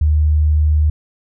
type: tone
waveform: sine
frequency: 76.1 Hz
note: D#2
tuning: 38 cents flat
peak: -10 dBFS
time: 0.01-0.9 s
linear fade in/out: 5 ms
effects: none